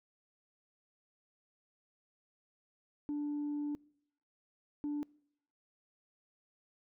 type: tone bursts at uneven times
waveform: sine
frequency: 293.1 Hz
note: D4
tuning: 3 cents flat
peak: -32 dBFS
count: 2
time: 3.09-3.75 / 4.84-5.03 s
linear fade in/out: 0 ms
effects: noise-tail reverb RT60 0.7 s tail -26 dB re dry + tanh soft clip ceiling -32 dBFS